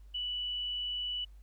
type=tone; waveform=sine; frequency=2960 Hz; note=F#7; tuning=in tune; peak=-33 dBFS; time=0.14-1.25 s; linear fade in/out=10 ms; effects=added 50 Hz sine -50 dBFS peak until 1.42 s + pink hiss -73 dBFS RMS until 1.42 s